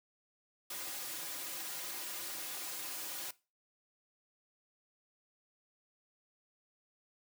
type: noise with comb filter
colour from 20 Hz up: white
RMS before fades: -42 dBFS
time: 0.7-3.31 s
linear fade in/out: 5 ms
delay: 4.5 ms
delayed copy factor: -0.8
effects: noise-tail reverb RT60 0.3 s tail -20 dB re dry + high-pass 200 Hz 12 dB/octave